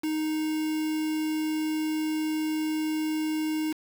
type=tone with quantisation; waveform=triangle; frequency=311.1 Hz; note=D#4; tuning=in tune; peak=-24 dBFS; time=0.03-3.73 s; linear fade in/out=10 ms; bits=6; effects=none